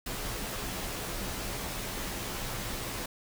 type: noise with comb filter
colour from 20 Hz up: pink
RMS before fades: -36 dBFS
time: 0.06-3.06 s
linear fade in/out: 5 ms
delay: 13 ms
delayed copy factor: -0.5
effects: none